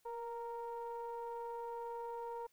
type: ring-modulated tone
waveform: triangle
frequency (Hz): 230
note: A#3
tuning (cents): -23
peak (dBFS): -36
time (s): 0.05-2.47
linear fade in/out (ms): 10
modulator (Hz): 701
effects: white hiss -75 dBFS RMS until 2.52 s